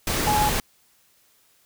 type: tone in noise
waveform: sine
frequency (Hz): 841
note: G#5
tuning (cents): +22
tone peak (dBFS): -19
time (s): 0.27-0.49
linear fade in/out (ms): 2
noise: pink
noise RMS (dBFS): -24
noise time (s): 0.07-0.6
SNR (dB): +2
effects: white hiss -61 dBFS RMS until 1.65 s